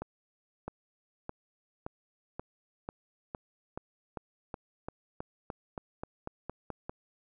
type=accelerating click train; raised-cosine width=1 ms; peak=-23 dBFS; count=19; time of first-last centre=0.02-6.895 s; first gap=660 ms; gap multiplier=0.93; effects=none